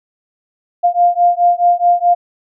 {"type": "beating tone pair", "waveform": "sine", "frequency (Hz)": [699, 703.7], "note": ["F5", "F5"], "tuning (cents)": [1, 13], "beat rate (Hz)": 4.7, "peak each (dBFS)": -12, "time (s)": [0.83, 2.15], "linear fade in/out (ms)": 20, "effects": []}